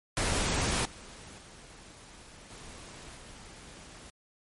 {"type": "noise with level steps", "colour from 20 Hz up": "pink", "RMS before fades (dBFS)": [-29, -48, -51, -47, -49], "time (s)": [0.17, 4.1], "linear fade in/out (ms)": 0, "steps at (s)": [0.85, 1.38, 2.5, 3.17], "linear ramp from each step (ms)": 5, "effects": ["MP3 48 kbps"]}